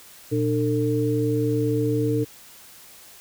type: tone cluster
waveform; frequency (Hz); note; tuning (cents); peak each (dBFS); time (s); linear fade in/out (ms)
sine; 120.1 / 299.2 / 449.7; B2 / D4 / A4; -48 / +32 / +38; -24; 0.31-2.25; 20
effects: white hiss -47 dBFS RMS until 3.2 s